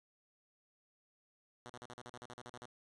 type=tone bursts; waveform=5% pulse; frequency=122.6 Hz; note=B2; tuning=12 cents flat; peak=-37 dBFS; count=13; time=1.66-2.656 s; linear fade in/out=0 ms; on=36 ms; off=44 ms; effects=resampled to 22050 Hz